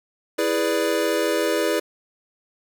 square chord, E dominant seventh, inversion none, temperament equal, 329.6 / 415.3 / 493.9 / 587.3 Hz, E4 / G#4 / B4 / D5, 0 / 0 / 0 / 0 cents, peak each -26 dBFS, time 0.38-1.8 s, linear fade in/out 10 ms, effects none

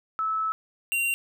sine / square tone pair in turn, 1304 / 2763 Hz, E6 / F7, -19 / -19 cents, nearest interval octave + minor second, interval 1300 cents, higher second, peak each -24 dBFS, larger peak neither, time 0.19-0.52 / 0.92-1.14 s, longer first, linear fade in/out 0 ms, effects none

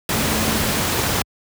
sine tone in noise, 218.7 Hz, A3, 10 cents flat, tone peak -25 dBFS, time 0.14-0.7 s, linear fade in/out 2 ms, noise pink, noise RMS -20 dBFS, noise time 0.09-1.22 s, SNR -8 dB, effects high-pass 60 Hz 12 dB/octave

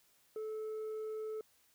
sine tone with tanh clipping, 434.6 Hz, A4, 21 cents flat, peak -39 dBFS, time 0.36-1.41 s, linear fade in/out 2 ms, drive 3 dB, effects white hiss -70 dBFS RMS until 1.74 s

